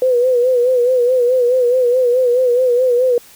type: tone with vibrato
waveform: sine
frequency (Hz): 497.7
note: B4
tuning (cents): +13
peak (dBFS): -10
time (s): 0.02-3.18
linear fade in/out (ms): 2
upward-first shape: sine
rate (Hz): 4.7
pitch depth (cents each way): 69
effects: white hiss -43 dBFS RMS until 3.35 s